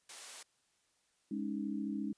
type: high-pass noise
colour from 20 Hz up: white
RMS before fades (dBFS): -48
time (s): 0.09-0.43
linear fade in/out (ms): 5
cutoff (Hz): 470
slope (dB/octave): 12
type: chord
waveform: sine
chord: Ab suspended fourth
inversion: none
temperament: equal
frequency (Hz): 207.7 / 277.2 / 311.1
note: Ab3 / Db4 / Eb4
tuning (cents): 0 / 0 / 0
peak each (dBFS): -38 / -40 / -41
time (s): 1.31-2.13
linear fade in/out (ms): 5
effects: white hiss -75 dBFS RMS until 2.17 s + resampled to 22050 Hz